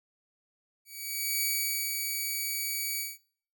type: tone with ADSR envelope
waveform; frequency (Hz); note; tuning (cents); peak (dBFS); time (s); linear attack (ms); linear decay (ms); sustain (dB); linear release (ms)
5% pulse; 2275; C#7; +44; -17; 0.85-3.18; 570; 480; -4; 190
effects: noise-tail reverb RT60 0.6 s tail -25 dB re dry